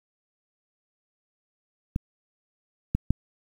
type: clicks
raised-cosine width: 5 ms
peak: -13 / -10 / -8 dBFS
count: 3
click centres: 1.961 / 2.95 / 3.106 s
effects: 8-bit